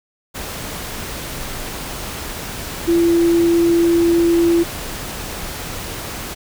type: tone in noise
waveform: sine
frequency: 338.8 Hz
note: E4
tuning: 48 cents sharp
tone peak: -11 dBFS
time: 2.87-4.64 s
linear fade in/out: 20 ms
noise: pink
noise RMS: -28 dBFS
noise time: 0.34-6.35 s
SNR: +14 dB
effects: none